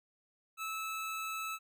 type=tone; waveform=25% pulse; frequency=1306 Hz; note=E6; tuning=17 cents flat; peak=-33 dBFS; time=0.57-1.59 s; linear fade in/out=50 ms; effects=none